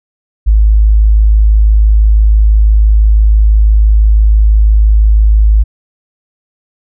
sine tone, 53 Hz, G#1, 36 cents sharp, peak -3 dBFS, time 0.46-5.64 s, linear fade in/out 20 ms, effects none

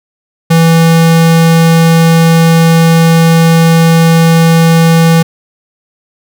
square tone, 164.81 Hz, E3, in tune, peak -4 dBFS, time 0.5-5.23 s, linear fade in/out 10 ms, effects none

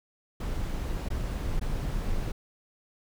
brown noise with dropouts, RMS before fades -30 dBFS, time 0.4-2.32 s, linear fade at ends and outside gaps 5 ms, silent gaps 1.087-1.102 / 1.596-1.612 s, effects none

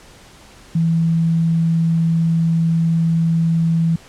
sine tone, 164.81 Hz, E3, in tune, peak -13 dBFS, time 0.75-3.96 s, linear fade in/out 5 ms, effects pink hiss -44 dBFS RMS until 4.08 s + low-pass 9000 Hz 12 dB/octave

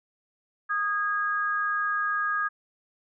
sine tone pair together, 1238 / 1640.4 Hz, D#6 / G#6, -9 / -22 cents, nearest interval perfect fourth, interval 487 cents, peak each -27 dBFS, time 0.69-2.49 s, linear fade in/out 20 ms, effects none

